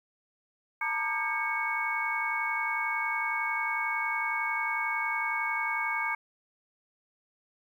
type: tone cluster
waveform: sine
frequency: 893 / 944 / 1200 / 1604 / 2217 Hz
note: A5 / A#5 / D6 / G6 / C#7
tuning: +25 / +22 / +37 / +39 / 0 cents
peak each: -36 / -37 / -35 / -35 / -31 dBFS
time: 0.81-6.15 s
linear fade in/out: 5 ms
effects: 10-bit